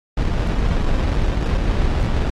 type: noise with sample-and-hold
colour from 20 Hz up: brown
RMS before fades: -18 dBFS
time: 0.17-2.3 s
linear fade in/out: 5 ms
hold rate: 2100 Hz
effects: low-pass 5000 Hz 12 dB/octave + AAC 48 kbps